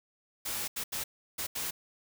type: noise bursts at uneven times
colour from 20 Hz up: white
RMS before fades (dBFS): -35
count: 5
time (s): 0.45-0.68 / 0.76-0.84 / 0.92-1.04 / 1.38-1.47 / 1.55-1.71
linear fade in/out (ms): 10
effects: none